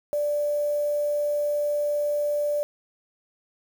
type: tone with quantisation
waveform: sine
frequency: 587.3 Hz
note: D5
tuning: in tune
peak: -22 dBFS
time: 0.13-2.63 s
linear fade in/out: 0 ms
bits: 7
effects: none